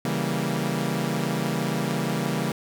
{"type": "chord", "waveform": "sawtooth", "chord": "C# diminished seventh", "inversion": "none", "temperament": "equal", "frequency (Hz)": [138.59, 164.81, 196, 233.1], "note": ["C#3", "E3", "G3", "Bb3"], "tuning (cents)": [0, 0, 0, 0], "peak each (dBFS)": [-26, -25, -26, -26], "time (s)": [0.05, 2.52], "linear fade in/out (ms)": 2, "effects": []}